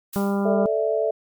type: noise with exponential decay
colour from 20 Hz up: blue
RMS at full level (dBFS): -32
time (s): 0.13-0.57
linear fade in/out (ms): 5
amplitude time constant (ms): 95
type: harmonic tone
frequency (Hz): 199.2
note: G3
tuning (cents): +28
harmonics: 1 / 2 / 3 / 4 / 5 / 6 / 7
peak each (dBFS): -21 / -27 / -31 / -33 / -35 / -37 / -38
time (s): 0.16-0.66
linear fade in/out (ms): 0
type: chord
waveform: sine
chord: A suspended fourth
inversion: none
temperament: equal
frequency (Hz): 440 / 587.3 / 659.3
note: A4 / D5 / E5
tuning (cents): 0 / 0 / 0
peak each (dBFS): -23 / -25 / -23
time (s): 0.45-1.11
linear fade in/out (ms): 5
effects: MP3 96 kbps